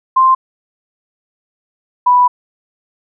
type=tone pair in turn; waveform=sine; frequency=1046.5 / 987.8 Hz; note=C6 / B5; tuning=0 / 0 cents; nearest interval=minor second; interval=100 cents; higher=first; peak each=-6 dBFS; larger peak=neither; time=0.16-0.35 / 2.06-2.28 s; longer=second; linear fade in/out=10 ms; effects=none